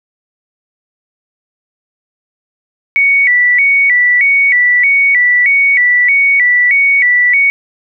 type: tone with vibrato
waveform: sine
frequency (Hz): 2093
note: C7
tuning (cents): 0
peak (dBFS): -6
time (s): 2.96-7.5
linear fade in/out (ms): 0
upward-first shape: square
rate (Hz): 1.6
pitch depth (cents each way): 110
effects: none